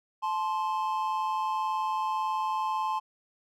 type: tone pair together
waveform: triangle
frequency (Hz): 868.3 / 1046.5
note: A5 / C6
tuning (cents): -23 / 0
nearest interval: minor third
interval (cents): 323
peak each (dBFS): -28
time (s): 0.22-3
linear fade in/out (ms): 20
effects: none